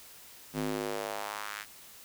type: tone with high-pass filter sweep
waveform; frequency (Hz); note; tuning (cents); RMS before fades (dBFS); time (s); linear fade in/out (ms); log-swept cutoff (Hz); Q
square; 51.91; G#1; 0; -36; 0.53-1.66; 50; 200 to 1800; 1.8
effects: white hiss -52 dBFS RMS until 2.04 s